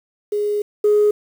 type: tone pair in turn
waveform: sine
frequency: 415.3 / 417.9 Hz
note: G#4 / G#4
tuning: 0 / +11 cents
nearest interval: unison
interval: 11 cents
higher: second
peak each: -17 / -10 dBFS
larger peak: second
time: 0.32-0.62 / 0.84-1.11 s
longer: first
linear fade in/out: 5 ms
effects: tanh soft clip ceiling -8 dBFS + 7-bit